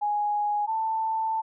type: tone pair in turn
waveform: sine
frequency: 830.6 / 887.5 Hz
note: G#5 / A5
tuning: 0 / +15 cents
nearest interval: minor second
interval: 115 cents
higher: second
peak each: -23 / -24 dBFS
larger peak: first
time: 0.01-0.67 / 0.67-1.42 s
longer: second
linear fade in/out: 20 ms
effects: none